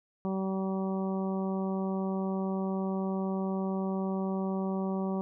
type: harmonic tone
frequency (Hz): 191.2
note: G3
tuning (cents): -43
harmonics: 1 / 2 / 3 / 4 / 5 / 6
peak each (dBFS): -30 / -36 / -40 / -42 / -44 / -46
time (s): 0.25-5.21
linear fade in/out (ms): 0
effects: none